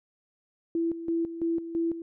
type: tone with tremolo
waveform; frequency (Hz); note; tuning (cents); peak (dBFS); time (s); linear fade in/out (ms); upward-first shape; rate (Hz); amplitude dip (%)
sine; 333; E4; +18; -24; 0.75-2.02; 2; square; 3; 70
effects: none

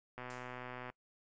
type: click train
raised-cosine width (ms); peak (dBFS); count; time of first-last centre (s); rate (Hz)
0.5; -30; 91; 0.18-0.9; 125
type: noise with exponential decay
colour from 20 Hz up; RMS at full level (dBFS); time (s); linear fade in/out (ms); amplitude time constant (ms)
violet; -45; 0.3-0.74; 2; 94
effects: noise-tail reverb RT60 0.1 s tail -23 dB re dry + resampled to 16000 Hz

